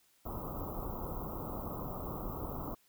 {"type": "band-stop noise", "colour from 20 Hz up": "pink", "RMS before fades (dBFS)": -40, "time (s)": [0.25, 2.75], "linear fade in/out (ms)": 10, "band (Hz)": [1300, 14000], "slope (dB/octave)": 96, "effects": ["white hiss -69 dBFS RMS until 2.88 s"]}